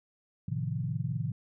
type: chord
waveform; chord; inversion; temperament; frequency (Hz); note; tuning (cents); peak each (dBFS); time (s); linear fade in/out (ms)
sine; F dominant seventh; first; equal; 110 / 130.81 / 155.56 / 174.61; A2 / C3 / Eb3 / F3; 0 / 0 / 0 / 0; -35 / -34 / -35 / -39; 0.48-1.32; 5
effects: none